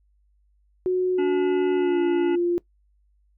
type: tone with pitch glide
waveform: sine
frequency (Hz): 366.9 to 348.3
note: F#4 to F4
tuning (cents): -15 to -5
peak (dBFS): -19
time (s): 0.86-2.58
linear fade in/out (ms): 0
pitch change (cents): -90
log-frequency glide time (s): 1.75-2
type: harmonic tone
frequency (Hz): 287.7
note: D4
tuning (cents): -36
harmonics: 1 / 3 / 5 / 7 / 9 / 10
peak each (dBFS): -25 / -35 / -39 / -42 / -44 / -45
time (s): 1.18-2.36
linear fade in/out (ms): 10
effects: noise-tail reverb RT60 0.1 s tail -21 dB re dry + added 50 Hz sine -60 dBFS peak until 3.37 s